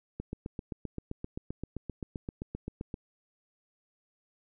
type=click train; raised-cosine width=3 ms; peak=-23 dBFS; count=22; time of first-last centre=0.2-2.942 s; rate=7.66 Hz; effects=none